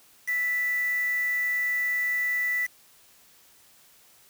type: tone with quantisation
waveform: sine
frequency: 1975.5 Hz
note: B6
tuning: in tune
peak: -24 dBFS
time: 0.27-2.67 s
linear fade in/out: 20 ms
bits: 6
effects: white hiss -57 dBFS RMS until 4.29 s